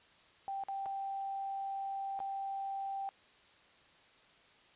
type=tone with dropouts; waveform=sine; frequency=784 Hz; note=G5; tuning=in tune; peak=-36 dBFS; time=0.48-3.09 s; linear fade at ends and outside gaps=0 ms; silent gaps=0.637-0.685 / 0.858-0.862 / 2.191-2.202 s; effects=white hiss -63 dBFS RMS until 4.75 s + resampled to 8000 Hz